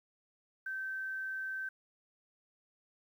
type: tone with quantisation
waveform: sine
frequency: 1548 Hz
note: G6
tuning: 22 cents flat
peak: -36 dBFS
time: 0.66-1.69 s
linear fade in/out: 5 ms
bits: 11
effects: none